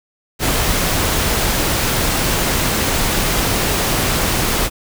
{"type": "noise", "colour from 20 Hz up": "pink", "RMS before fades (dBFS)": -17, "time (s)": [0.39, 4.7], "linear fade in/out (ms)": 50, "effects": []}